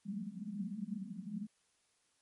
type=band-pass noise; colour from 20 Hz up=white; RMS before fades=-42 dBFS; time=0.05-1.47 s; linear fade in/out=20 ms; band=180 to 220 Hz; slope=96 dB/octave; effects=white hiss -75 dBFS RMS until 2.21 s + MP3 48 kbps